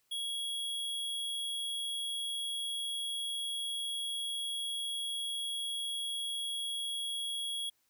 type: tone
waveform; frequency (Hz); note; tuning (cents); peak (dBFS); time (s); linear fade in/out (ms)
square; 3322; G#7; 0; -35; 0.11-7.7; 10
effects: white hiss -75 dBFS RMS until 7.89 s